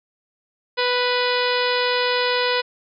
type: harmonic tone with a mistuned harmonic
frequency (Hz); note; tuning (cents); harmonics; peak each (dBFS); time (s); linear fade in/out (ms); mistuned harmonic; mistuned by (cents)
493.9; B4; 0; 1 / 2 / 3 / 4 / 5 / 6 / 7 / 8 / 9 / 10; -22 / -25 / -27 / -28 / -29 / -30 / -30 / -31 / -32 / -32; 0.77-2.62; 20; 9; -68
effects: none